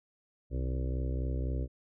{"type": "harmonic tone", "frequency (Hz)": 63.9, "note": "C2", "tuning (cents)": -40, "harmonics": [1, 2, 4, 5, 6, 7, 8, 9], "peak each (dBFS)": [-31, -37, -43, -45, -47, -48, -49, -50], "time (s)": [0.5, 1.68], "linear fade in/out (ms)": 50, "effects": []}